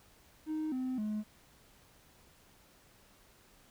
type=tone with pitch steps; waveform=triangle; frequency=311.1 / 257.1 / 212.5 Hz; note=D#4 / C4 / G#3; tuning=0 / -30 / +40 cents; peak=-30 dBFS; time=0.46-1.24 s; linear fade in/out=50 ms; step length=260 ms; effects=tanh soft clip ceiling -28 dBFS + pink hiss -63 dBFS RMS until 3.7 s